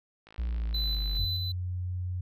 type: click train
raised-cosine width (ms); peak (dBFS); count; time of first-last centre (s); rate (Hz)
0.3; -35; 50; 0.27-1.169; 54.5
type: linear sweep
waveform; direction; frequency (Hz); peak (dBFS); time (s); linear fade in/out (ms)
triangle; down; 61.4 to 46.04; -26; 0.38-1.26; 10
type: tone with tremolo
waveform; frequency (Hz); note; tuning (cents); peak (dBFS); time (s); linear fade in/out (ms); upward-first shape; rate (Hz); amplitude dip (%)
triangle; 4012; B7; +26; -29; 0.74-1.52; 5; square; 2.4; 35
type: tone with pitch glide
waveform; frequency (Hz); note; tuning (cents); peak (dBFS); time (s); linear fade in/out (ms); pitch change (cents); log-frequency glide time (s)
sine; 89.8 to 90.53; F2 to F#2; +49 to -37; -30; 1.19-2.21; 5; +14; 1.38-1.89
effects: none